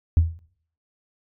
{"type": "tone with exponential decay", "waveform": "sine", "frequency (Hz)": 82.41, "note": "E2", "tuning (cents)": 0, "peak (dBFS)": -8, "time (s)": [0.17, 0.39], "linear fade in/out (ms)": 0, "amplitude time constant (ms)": 46, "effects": ["noise-tail reverb RT60 0.6 s tail -20 dB re dry", "tanh soft clip ceiling -9 dBFS"]}